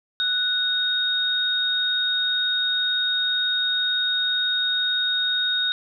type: tone pair together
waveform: sine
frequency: 1480 / 3729 Hz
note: F#6 / A#7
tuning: 0 / 0 cents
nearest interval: octave + major third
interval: 1600 cents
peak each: -26 / -21 dBFS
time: 0.2-5.72 s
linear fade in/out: 0 ms
effects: none